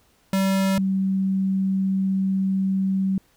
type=tone pair in turn; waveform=square / sine; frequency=192.8 / 191.74 Hz; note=G3 / G3; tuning=-28 / -38 cents; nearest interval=unison; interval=10 cents; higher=first; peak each=-19 dBFS; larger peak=neither; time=0.33-0.78 / 0.78-3.18 s; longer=second; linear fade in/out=2 ms; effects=pink hiss -61 dBFS RMS until 3.36 s